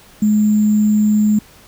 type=tone with sample-and-hold; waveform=sine; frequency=211.4 Hz; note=G#3; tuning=31 cents sharp; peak=-10 dBFS; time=0.22-1.39 s; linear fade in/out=5 ms; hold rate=7350 Hz; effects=pink hiss -45 dBFS RMS until 1.67 s